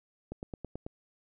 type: click train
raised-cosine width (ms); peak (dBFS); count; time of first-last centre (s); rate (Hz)
2; -25; 6; 0.32-0.865; 9.18
effects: none